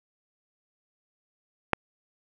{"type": "click", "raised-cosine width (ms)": 0.5, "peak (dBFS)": -5, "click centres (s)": 1.733, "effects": []}